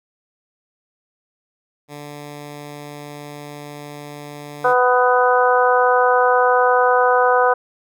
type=tone; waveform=10% pulse; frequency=146.4 Hz; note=D3; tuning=5 cents flat; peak=-24 dBFS; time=1.88-4.75 s; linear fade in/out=50 ms
type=harmonic tone; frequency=249.2 Hz; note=B3; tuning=16 cents sharp; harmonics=2 / 3 / 4 / 5 / 6; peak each=-16 / -18 / -19 / -20 / -21 dBFS; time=4.64-7.54 s; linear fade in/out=10 ms
effects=none